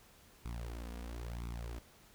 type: tone with flanger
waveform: sawtooth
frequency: 58.27 Hz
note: A#1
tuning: in tune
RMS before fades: -43 dBFS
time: 0.45-1.79 s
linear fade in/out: 5 ms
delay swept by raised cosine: 0.83 to 4.23 ms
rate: 0.99 Hz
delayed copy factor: +1
effects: pink hiss -62 dBFS RMS until 2.14 s